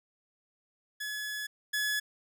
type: tone pair in turn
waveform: sawtooth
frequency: 1701 / 1701 Hz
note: G#6 / G#6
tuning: +41 / +41 cents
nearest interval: unison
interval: 0 cents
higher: neither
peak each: -31 / -25 dBFS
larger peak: second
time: 1-1.47 / 1.73-2 s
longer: first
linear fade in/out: 10 ms
effects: none